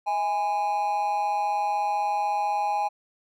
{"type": "tone with amplitude modulation", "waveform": "triangle", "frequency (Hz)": 825, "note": "G#5", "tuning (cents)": -12, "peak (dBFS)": -18, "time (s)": [0.06, 2.89], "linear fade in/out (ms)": 20, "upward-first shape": "sine", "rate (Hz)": 184, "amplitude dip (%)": 65, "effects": []}